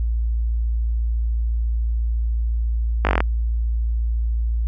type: slowing click train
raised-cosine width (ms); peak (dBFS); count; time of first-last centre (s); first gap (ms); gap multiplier
0.5; -3; 8; 3.05-3.205; 19; 1.05
effects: added 57 Hz sine -18 dBFS peak until 4.67 s